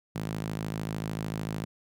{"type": "tone with high-pass filter", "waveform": "sawtooth", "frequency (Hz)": 53.4, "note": "G#1", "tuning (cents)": 49, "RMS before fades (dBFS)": -34, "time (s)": [0.15, 1.65], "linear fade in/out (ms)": 10, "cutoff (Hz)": 150, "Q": 2.1, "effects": []}